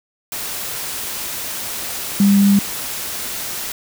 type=tone in noise; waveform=sine; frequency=200 Hz; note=G3; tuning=35 cents sharp; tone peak=-9 dBFS; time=2.2-2.59 s; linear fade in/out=2 ms; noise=white; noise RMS=-26 dBFS; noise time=0.32-3.72 s; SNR=+14 dB; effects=none